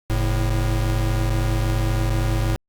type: tone pair together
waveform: square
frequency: 46.25 / 110 Hz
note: F#1 / A2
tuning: 0 / 0 cents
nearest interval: octave + minor third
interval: 1500 cents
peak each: -22 dBFS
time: 0.1-2.56 s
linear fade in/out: 0 ms
effects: Opus 48 kbps